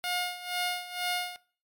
10% pulse tone with tremolo, 716 Hz, F5, 43 cents sharp, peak -19 dBFS, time 0.04-1.36 s, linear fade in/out 0 ms, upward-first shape sine, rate 2.1 Hz, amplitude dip 80%, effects noise-tail reverb RT60 0.4 s tail -19 dB re dry + MP3 96 kbps

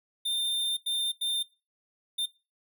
square tone bursts at uneven times, 3607 Hz, A7, 42 cents sharp, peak -28 dBFS, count 4, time 0.25-0.77 / 0.86-1.12 / 1.21-1.43 / 2.18-2.26 s, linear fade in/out 10 ms, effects noise-tail reverb RT60 0.3 s tail -19 dB re dry

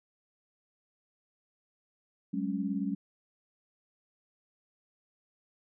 sine chord, F# suspended second, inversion none, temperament equal with one note detuned, 189.54 / 207.7 / 277.2 Hz, F#3 / G#3 / C#4, +42 / 0 / 0 cents, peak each -34 dBFS, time 2.33-2.95 s, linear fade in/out 10 ms, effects none

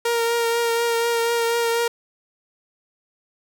sawtooth tone with vibrato, 466.2 Hz, A#4, in tune, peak -15 dBFS, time 0.05-1.88 s, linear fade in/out 5 ms, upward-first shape triangle, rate 4.1 Hz, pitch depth 22 cents each way, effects none

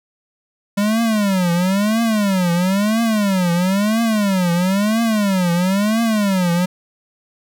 square tone with vibrato, 198.8 Hz, G3, 25 cents sharp, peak -15 dBFS, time 0.77-6.66 s, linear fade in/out 10 ms, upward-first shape triangle, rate 1 Hz, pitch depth 280 cents each way, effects none

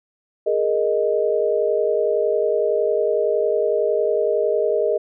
sine chord, Ab suspended second, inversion none, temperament equal, 415.3 / 466.2 / 622.3 Hz, Ab4 / Bb4 / Eb5, 0 / 0 / 0 cents, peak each -21 dBFS, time 0.46-4.98 s, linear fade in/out 10 ms, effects none

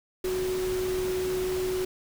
sine tone in noise, 370 Hz, F#4, in tune, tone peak -26 dBFS, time 0.24-1.85 s, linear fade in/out 5 ms, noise pink, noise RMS -37 dBFS, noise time 0.24-1.85 s, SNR +8 dB, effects none

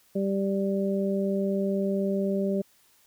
harmonic tone, 196 Hz, G3, in tune, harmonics 1 / 2 / 3, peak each -26 / -29 / -31 dBFS, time 0.15-2.62 s, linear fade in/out 10 ms, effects white hiss -62 dBFS RMS until 3.06 s

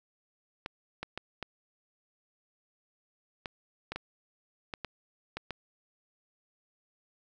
clicks, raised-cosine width 0.3 ms, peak -20 dBFS, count 11, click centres 0.661 / 1.03 / 1.176 / 1.427 / 3.458 / 3.92 / 3.96 / 4.738 / 4.847 / 5.37 / 5.507 s, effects none

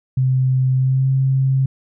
sine tone with pitch glide, 130 to 133.42 Hz, C3 to C3, -11 to +34 cents, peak -13 dBFS, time 0.17-1.66 s, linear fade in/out 5 ms, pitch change +45 cents, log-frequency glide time 0.76-1.09 s, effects none

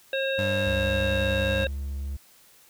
harmonic tone, 538 Hz, C5, 48 cents sharp, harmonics 1 / 3 / 5 / 7, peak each -26 / -31 / -33 / -34 dBFS, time 0.13-1.67 s, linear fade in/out 2 ms
25% pulse tone with pitch glide, 98 to 98.8 Hz, G2 to G2, 0 to +14 cents, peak -24 dBFS, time 0.38-1.65 s, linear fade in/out 10 ms, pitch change +14 cents, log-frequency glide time 0.69-1.46 s
triangle tone, 69.3 Hz, C#2, in tune, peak -27 dBFS, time 0.66-2.17 s, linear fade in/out 10 ms
effects white hiss -56 dBFS RMS until 2.69 s

